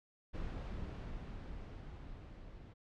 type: noise with level ramp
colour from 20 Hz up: brown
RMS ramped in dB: -41 to -53 dBFS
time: 0.33-2.74 s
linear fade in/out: 20 ms
effects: low-pass 4000 Hz 12 dB/octave